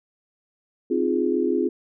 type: chord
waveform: sine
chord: F minor seventh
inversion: second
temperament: equal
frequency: 261.6 / 311.1 / 349.2 / 415.3 Hz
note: C4 / Eb4 / F4 / Ab4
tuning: 0 / 0 / 0 / 0 cents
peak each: -25 / -28 / -23 / -25 dBFS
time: 0.9-1.69 s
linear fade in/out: 10 ms
effects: none